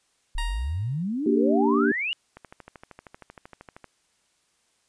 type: exponential sweep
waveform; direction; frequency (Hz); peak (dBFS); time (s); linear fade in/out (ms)
sine; up; 31.66 to 2960; -25; 0.35-2.13; 0
type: tone with exponential decay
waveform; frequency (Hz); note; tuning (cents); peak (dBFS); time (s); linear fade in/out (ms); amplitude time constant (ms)
15% pulse; 935; A#5; +5; -23; 0.38-1.03; 2; 140
type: chord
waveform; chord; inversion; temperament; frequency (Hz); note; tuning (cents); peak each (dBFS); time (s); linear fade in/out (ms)
sine; G minor; first; equal; 233.1 / 293.7 / 392; Bb3 / D4 / G4; 0 / 0 / 0; -23; 1.26-1.92; 5
type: click train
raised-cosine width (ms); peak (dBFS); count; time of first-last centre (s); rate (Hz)
0.5; -27; 20; 2.37-3.843; 12.9
effects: white hiss -68 dBFS RMS until 4.88 s + resampled to 22050 Hz